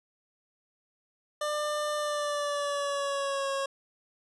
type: tone with pitch glide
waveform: 25% pulse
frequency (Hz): 597 to 547.5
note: D5 to C#5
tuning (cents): +28 to -22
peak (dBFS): -25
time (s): 1.41-3.66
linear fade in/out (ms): 5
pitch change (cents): -150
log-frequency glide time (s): 1.97-3.5
effects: resampled to 24000 Hz